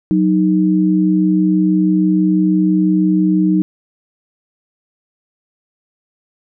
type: tone pair together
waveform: sine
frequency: 185 / 311.1 Hz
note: F#3 / D#4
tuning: 0 / 0 cents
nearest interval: major sixth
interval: 900 cents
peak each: -13 dBFS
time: 0.11-3.62 s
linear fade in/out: 0 ms
effects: none